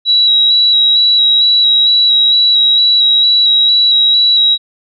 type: tone with vibrato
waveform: sine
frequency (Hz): 3887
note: B7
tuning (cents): -28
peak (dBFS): -6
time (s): 0.05-4.58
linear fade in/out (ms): 50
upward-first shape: square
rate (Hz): 2.2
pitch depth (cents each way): 15
effects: none